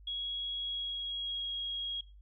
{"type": "tone with pitch glide", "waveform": "sine", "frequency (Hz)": [3322, 3288], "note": ["G#7", "G#7"], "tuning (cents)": [0, -18], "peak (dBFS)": -34, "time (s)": [0.07, 2.01], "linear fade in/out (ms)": 5, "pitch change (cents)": -18, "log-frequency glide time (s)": [0.56, 1.53], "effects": ["noise-tail reverb RT60 0.3 s tail -19 dB re dry", "added 50 Hz sine -52 dBFS peak until 2.21 s"]}